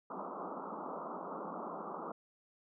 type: band-pass noise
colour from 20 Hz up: white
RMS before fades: -43 dBFS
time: 0.1-2.12 s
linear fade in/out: 5 ms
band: 170 to 1300 Hz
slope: 96 dB/octave
effects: none